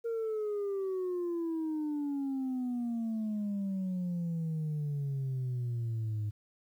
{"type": "exponential sweep", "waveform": "sine", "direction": "down", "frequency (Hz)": [466.2, 103.83], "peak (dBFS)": -29, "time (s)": [0.04, 6.31], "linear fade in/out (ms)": 20, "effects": ["tanh soft clip ceiling -30 dBFS", "11-bit"]}